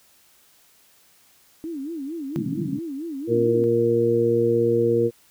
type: tone with vibrato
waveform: sine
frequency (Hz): 301.5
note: D4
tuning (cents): +46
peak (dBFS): -28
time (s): 1.64-3.64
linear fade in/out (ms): 0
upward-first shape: sine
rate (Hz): 4.4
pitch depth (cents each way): 210
type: band-pass noise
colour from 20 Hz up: pink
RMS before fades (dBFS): -28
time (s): 2.36-2.79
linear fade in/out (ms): 0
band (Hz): 130 to 280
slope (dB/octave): 48
type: harmonic tone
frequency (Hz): 117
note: A#2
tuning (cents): +7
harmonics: 1 / 2 / 3 / 4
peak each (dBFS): -27 / -27 / -22 / -19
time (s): 3.27-5.11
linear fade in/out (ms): 50
effects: white hiss -57 dBFS RMS until 5.3 s